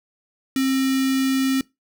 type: tone with notch filter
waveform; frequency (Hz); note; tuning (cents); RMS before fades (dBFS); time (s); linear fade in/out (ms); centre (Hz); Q
square; 266; C4; +29; -20; 0.56-1.61; 2; 770; 0.67
effects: noise-tail reverb RT60 0.2 s tail -22 dB re dry